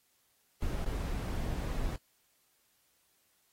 brown noise with dropouts, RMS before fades -34 dBFS, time 0.62-1.96 s, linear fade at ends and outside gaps 2 ms, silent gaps 0.848-0.86 s, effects white hiss -72 dBFS RMS until 3.52 s + AAC 48 kbps

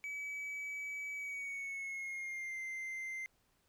triangle tone with pitch glide, 2285 to 2083 Hz, D7 to C7, -48 to -8 cents, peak -38 dBFS, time 0.04-3.26 s, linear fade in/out 0 ms, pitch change -160 cents, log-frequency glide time 1.15-2.6 s, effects pink hiss -75 dBFS RMS until 3.68 s

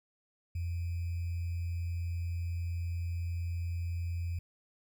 sine tone with sample-and-hold, 85.7 Hz, F2, 32 cents flat, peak -32 dBFS, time 0.55-4.39 s, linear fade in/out 5 ms, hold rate 2450 Hz, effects none

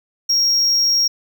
triangle tone, 5588 Hz, F8, in tune, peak -12 dBFS, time 0.29-1.08 s, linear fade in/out 10 ms, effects none

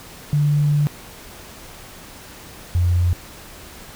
sine tone pair in turn, 146.83 / 88.07 Hz, D3 / F2, 0 / +15 cents, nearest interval major sixth, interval 885 cents, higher first, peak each -14 dBFS, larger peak neither, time 0.33-0.87 / 2.75-3.13 s, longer first, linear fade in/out 0 ms, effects pink hiss -40 dBFS RMS until 3.95 s

